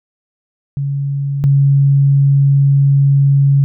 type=tone pair in turn; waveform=sine; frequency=140 / 139.29 Hz; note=C#3 / C#3; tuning=+18 / +9 cents; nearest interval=unison; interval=9 cents; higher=first; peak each=-15 / -7 dBFS; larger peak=second; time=0.77-1.44 / 1.44-3.64 s; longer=second; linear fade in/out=0 ms; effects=none